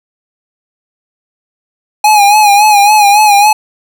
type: tone with vibrato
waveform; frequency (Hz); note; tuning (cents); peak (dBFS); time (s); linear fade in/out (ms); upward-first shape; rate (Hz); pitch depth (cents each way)
square; 830; G#5; -1; -4; 2.04-3.53; 5; sine; 3.6; 60
effects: none